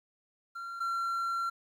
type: tone pair in turn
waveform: triangle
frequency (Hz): 1375 / 1365.5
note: F6 / F6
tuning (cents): -27 / -39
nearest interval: unison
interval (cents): 12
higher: first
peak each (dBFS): -36 / -28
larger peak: second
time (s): 0.55-0.8 / 0.8-1.5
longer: second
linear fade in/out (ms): 10
effects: 11-bit